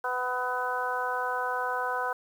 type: harmonic tone with a mistuned harmonic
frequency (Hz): 250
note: B3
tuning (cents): +21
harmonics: 2 / 3 / 4 / 5 / 6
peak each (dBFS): -35 / -34 / -32 / -36 / -33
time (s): 0.04-2.13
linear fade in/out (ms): 5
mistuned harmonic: 5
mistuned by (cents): +16
effects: 9-bit